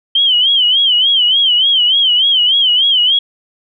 sine tone with vibrato, 3102 Hz, G7, 19 cents flat, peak -8 dBFS, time 0.15-3.19 s, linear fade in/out 5 ms, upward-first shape sine, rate 3.4 Hz, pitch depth 120 cents each way, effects none

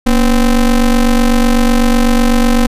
square ring-modulated tone, 130 Hz, C3, 11 cents flat, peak -5 dBFS, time 0.06-2.67 s, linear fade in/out 10 ms, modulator 106 Hz, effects resampled to 32000 Hz

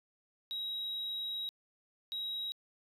sine tone pair in turn, 3832 / 3832 Hz, A#7 / A#7, +47 / +47 cents, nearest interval unison, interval 0 cents, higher neither, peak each -34 / -34 dBFS, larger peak neither, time 0.51-1.49 / 2.12-2.52 s, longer first, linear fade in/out 0 ms, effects tanh soft clip ceiling -33 dBFS

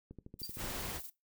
click train, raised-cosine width 3 ms, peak -35 dBFS, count 8, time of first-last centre 0.11-0.648 s, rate 13 Hz
violet noise with tremolo, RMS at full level -44 dBFS, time 0.39-1.1 s, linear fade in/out 10 ms, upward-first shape sine, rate 20 Hz, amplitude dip 60%
sine tone with exponential decay, 4715 Hz, D8, 6 cents sharp, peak -35 dBFS, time 0.43-0.53 s, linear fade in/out 1 ms, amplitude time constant 21 ms
pink noise, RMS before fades -41 dBFS, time 0.56-1.01 s, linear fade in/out 50 ms
effects noise-tail reverb RT60 0.2 s tail -19 dB re dry

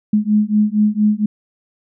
sine beating tone pair, 208.9 / 213.2 Hz, G#3 / G#3, +10 / +46 cents, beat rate 4.3 Hz, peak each -15 dBFS, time 0.13-1.26 s, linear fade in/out 5 ms, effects none

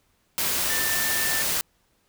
sine tone in noise, 1782 Hz, A6, 22 cents sharp, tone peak -28 dBFS, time 0.7-1.42 s, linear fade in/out 0 ms, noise white, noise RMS -25 dBFS, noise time 0.38-1.61 s, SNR -6 dB, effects pink hiss -67 dBFS RMS until 2.08 s

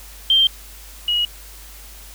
sine tone pair in turn, 3158 / 2900 Hz, G7 / F#7, +12 / -35 cents, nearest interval minor second, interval 147 cents, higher first, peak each -11 / -16 dBFS, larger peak first, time 0.3-0.47 / 1.08-1.25 s, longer neither, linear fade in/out 2 ms, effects added 50 Hz sine -40 dBFS peak until 2.14 s + white hiss -42 dBFS RMS until 2.14 s

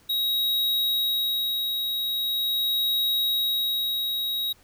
square tone with tremolo, 3810 Hz, A#7, 37 cents sharp, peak -22 dBFS, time 0.09-4.53 s, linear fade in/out 10 ms, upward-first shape sine, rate 0.42 Hz, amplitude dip 35%, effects pink hiss -58 dBFS RMS until 4.63 s

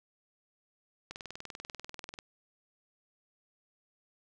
click train, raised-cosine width 0.2 ms, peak -25 dBFS, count 23, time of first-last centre 1.11-2.188 s, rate 20.4 Hz, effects none

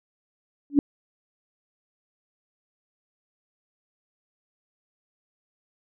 sine tone with exponential growth, 285.7 Hz, D4, 48 cents flat, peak -9 dBFS, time 0.7-0.79 s, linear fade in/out 1 ms, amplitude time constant 18 ms, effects none

